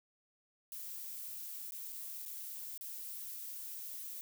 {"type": "noise with dropouts", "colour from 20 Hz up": "violet", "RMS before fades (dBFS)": -45, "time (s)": [0.72, 4.21], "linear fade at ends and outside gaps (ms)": 0, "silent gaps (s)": [[1.708, 1.721], [1.922, 1.927], [2.253, 2.26], [2.776, 2.81]], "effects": []}